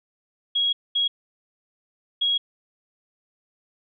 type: tone bursts at uneven times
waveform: sine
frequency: 3308 Hz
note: G#7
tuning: 8 cents flat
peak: -19 dBFS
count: 3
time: 0.55-0.73 / 0.95-1.08 / 2.21-2.38 s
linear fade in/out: 10 ms
effects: none